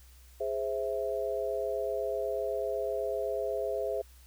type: chord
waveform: sine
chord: Ab augmented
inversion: none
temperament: equal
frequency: 415.3 / 523.3 / 659.3 Hz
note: Ab4 / C5 / E5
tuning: 0 / 0 / 0 cents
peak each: -34 dBFS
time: 0.4-4.02 s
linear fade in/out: 10 ms
effects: added 63 Hz sine -53 dBFS peak until 4.26 s + white hiss -61 dBFS RMS until 4.26 s